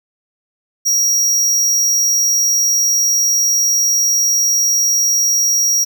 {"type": "tone", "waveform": "square", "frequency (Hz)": 5680, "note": "F8", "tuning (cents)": 28, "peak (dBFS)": -12, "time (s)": [0.85, 5.85], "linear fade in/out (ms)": 20, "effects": []}